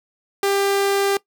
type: tone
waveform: sawtooth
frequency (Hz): 397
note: G4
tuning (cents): +22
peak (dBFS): -13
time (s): 0.43-1.17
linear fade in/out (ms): 2
effects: noise-tail reverb RT60 0.1 s tail -20 dB re dry